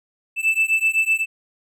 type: beating tone pair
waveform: triangle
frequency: 2637 / 2644.9 Hz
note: E7 / E7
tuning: 0 / +5 cents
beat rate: 7.9 Hz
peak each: -18 dBFS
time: 0.36-1.26 s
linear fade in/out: 50 ms
effects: none